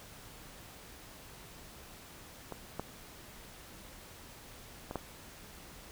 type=clicks; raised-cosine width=1 ms; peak=-26 / -21 / -25 / -20 dBFS; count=4; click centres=2.523 / 2.796 / 4.911 / 4.957 s; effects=pink hiss -52 dBFS RMS until 5.91 s